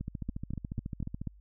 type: two click trains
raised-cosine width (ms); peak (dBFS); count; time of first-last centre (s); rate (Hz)
5; -22 / -24; 5 / 18; 0.29-1.273 / 0.01-1.216; 4.07 / 14.1
effects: added 50 Hz sine -53 dBFS peak until 1.4 s